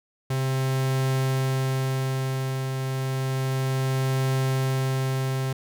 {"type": "tone with tremolo", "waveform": "45% pulse", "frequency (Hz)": 132.3, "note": "C3", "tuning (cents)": 20, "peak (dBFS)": -21, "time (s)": [0.3, 5.53], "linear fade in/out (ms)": 5, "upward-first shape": "triangle", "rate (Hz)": 0.31, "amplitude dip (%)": 45, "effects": []}